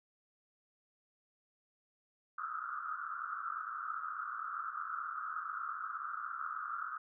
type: band-pass noise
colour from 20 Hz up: white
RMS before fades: -41 dBFS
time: 2.38-6.98 s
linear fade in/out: 5 ms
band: 1200 to 1400 Hz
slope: 96 dB/octave
effects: none